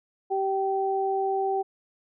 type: tone pair together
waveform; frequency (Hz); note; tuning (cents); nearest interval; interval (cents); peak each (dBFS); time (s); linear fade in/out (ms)
sine; 388.1 / 774; G4 / G5; -17 / -22; octave; 1195; -26; 0.3-1.63; 20
effects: none